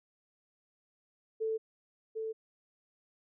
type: tone with echo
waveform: sine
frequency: 442.2 Hz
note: A4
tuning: 9 cents sharp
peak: -30 dBFS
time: 1.4-1.58 s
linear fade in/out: 20 ms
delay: 750 ms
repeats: 1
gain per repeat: -4 dB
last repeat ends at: 2.33 s
effects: none